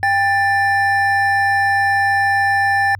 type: tone pair together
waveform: triangle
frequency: 796 / 1766.4 Hz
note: G5 / A6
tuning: +26 / +6 cents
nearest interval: octave + major second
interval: 1380 cents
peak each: -14 dBFS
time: 0.03-2.95 s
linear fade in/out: 0 ms
effects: added 97 Hz sine -33 dBFS peak until 2.99 s